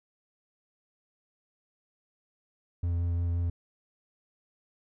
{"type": "tone with vibrato", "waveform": "triangle", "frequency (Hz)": 86, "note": "F2", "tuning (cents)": -26, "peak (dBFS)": -24, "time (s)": [2.83, 3.5], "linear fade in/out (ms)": 5, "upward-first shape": "sine", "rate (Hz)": 5.7, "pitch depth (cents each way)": 13, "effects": []}